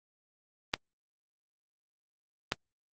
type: clicks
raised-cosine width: 0.2 ms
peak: -10 dBFS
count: 2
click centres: 0.739 / 2.521 s
effects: Opus 24 kbps